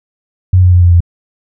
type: tone with pitch steps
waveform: sine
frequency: 92 / 90.52 / 89.07 / 87.64 / 86.24 Hz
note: F#2 / F#2 / F2 / F2 / F2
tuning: -9 / -37 / +35 / +7 / -21 cents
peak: -3 dBFS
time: 0.53-1.005 s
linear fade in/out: 5 ms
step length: 95 ms
effects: none